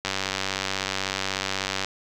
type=click train; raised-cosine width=0.2 ms; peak=-8 dBFS; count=174; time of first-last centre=0.05-1.846 s; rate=96.3 Hz; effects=none